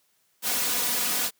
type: noise with comb filter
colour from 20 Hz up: white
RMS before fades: -26 dBFS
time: 0.42-1.31 s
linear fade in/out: 50 ms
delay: 4.1 ms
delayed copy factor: +0.8
effects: white hiss -68 dBFS RMS until 1.39 s + high-pass 100 Hz 12 dB/octave